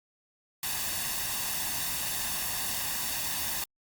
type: noise with comb filter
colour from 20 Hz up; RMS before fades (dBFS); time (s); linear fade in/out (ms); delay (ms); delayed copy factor
white; -32; 0.63-3.64; 2; 1.1; +0.6
effects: Opus 48 kbps